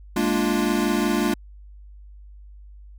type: chord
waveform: square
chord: Bb dominant seventh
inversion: third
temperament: equal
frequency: 207.7 / 233.1 / 293.7 / 349.2 Hz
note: Ab3 / Bb3 / D4 / F4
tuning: 0 / 0 / 0 / 0 cents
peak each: -26 dBFS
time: 0.16-1.34 s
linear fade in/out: 5 ms
effects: added 50 Hz sine -41 dBFS peak until 2.98 s